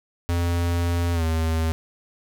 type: tone with pitch glide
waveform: square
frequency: 86.1 to 80.8 Hz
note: F2 to E2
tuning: -24 to -34 cents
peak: -21 dBFS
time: 0.29-1.72 s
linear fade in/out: 0 ms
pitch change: -110 cents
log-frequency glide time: 1.13-1.24 s
effects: none